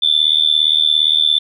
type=tone with amplitude modulation; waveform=sine; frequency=3520 Hz; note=A7; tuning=in tune; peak=-6 dBFS; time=0.02-1.39 s; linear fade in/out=10 ms; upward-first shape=sine; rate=77.4 Hz; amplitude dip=95%; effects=tanh soft clip ceiling -2 dBFS